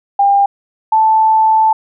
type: tone pair in turn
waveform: sine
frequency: 800 / 878.4 Hz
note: G5 / A5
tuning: +35 / -3 cents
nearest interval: major second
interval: 162 cents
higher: second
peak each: -7 dBFS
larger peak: neither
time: 0.19-0.46 / 0.92-1.73 s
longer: second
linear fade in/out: 5 ms
effects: none